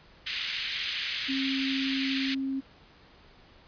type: band-pass noise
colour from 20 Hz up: white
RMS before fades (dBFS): -33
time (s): 0.26-2.35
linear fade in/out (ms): 10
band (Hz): 1900 to 4100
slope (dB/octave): 24
type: tone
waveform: sine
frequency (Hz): 268.8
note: C4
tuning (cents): +47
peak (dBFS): -28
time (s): 1.28-2.61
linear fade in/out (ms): 20
effects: pink hiss -56 dBFS RMS until 3.67 s + resampled to 11025 Hz